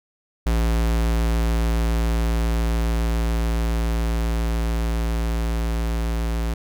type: tone with level ramp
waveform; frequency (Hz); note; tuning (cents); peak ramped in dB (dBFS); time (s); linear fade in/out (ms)
square; 56.7; A#1; -47; -18 to -22; 0.46-6.54; 5
effects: none